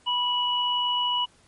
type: tone pair together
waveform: sine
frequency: 980 / 2937 Hz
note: B5 / F#7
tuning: -14 / -13 cents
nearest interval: octave + perfect fifth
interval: 1901 cents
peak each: -26 / -24 dBFS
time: 0.06-1.26 s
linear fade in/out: 20 ms
effects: pink hiss -59 dBFS RMS until 1.47 s + MP3 48 kbps